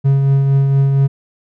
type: tone with tremolo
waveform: triangle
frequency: 137.5 Hz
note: C#3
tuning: 14 cents flat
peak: -6 dBFS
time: 0.04-1.08 s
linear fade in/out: 20 ms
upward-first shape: triangle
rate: 4.3 Hz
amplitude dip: 35%
effects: none